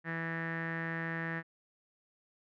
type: tone with low-pass filter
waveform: sawtooth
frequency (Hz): 164.81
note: E3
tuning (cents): 0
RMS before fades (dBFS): -37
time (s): 0.04-1.43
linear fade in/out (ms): 50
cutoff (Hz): 1800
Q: 9.4
effects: none